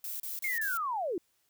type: noise bursts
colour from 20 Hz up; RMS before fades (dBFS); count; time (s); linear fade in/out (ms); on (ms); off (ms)
violet; -38; 4; 0.04-0.773; 2; 160; 31
type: linear sweep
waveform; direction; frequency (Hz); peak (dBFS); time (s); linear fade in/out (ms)
sine; down; 2182 to 311.1; -30; 0.44-1.18; 2
effects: white hiss -73 dBFS RMS until 1.49 s